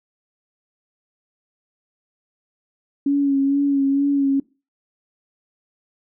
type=tone with vibrato; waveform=sine; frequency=278.5 Hz; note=C#4; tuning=8 cents sharp; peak=-15 dBFS; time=3.06-4.4 s; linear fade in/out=5 ms; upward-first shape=sine; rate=2.2 Hz; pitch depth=31 cents each way; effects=noise-tail reverb RT60 0.3 s tail -22 dB re dry